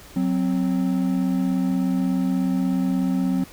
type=tone pair together; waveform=triangle; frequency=185 / 261.6 Hz; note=F#3 / C4; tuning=0 / 0 cents; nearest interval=tritone; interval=600 cents; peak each=-20 dBFS; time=0.16-3.44 s; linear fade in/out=5 ms; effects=pink hiss -45 dBFS RMS until 3.52 s